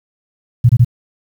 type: tone bursts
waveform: sine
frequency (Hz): 120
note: B2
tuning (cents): -49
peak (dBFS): -4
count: 3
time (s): 0.64-0.847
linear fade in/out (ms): 10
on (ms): 53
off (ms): 24
effects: 7-bit